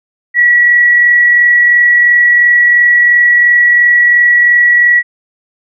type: tone with amplitude modulation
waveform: sine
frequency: 1932 Hz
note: B6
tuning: 39 cents flat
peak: -3 dBFS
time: 0.34-5.03 s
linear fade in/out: 50 ms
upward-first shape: sine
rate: 42.9 Hz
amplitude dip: 25%
effects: none